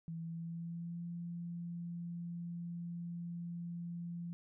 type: tone with pitch glide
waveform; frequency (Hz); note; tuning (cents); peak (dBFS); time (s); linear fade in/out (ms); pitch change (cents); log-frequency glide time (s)
sine; 164.81 to 171.61; E3 to F3; 0 to -30; -40; 0.08-4.33; 0; +70; 0.19-1.04
effects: none